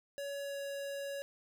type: tone with pitch glide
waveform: square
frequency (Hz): 563 to 559.4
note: C#5 to C#5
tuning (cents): +27 to +16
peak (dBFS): -39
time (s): 0.18-1.22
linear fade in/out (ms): 0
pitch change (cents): -11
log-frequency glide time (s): 0.42-0.58
effects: none